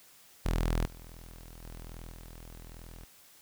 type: tone with level steps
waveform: sawtooth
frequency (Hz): 41.2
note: E1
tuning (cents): 0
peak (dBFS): -23 / -43 / -39 / -42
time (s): 0.45-3.05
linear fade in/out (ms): 10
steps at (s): 0.85 / 1.63 / 2.11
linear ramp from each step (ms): 5
effects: white hiss -58 dBFS RMS until 3.41 s